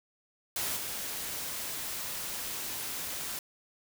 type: noise with level steps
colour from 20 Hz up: white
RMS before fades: -33 / -37 dBFS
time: 0.56-3.39 s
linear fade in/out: 2 ms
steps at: 0.76 s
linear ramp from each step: 10 ms
effects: none